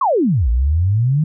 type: exponential two-way sweep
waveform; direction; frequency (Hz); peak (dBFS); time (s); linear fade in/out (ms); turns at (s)
sine; down then up; 1174.7 to 55.3 to 160.4; -12; 0.01-1.24; 5; 0.49
effects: none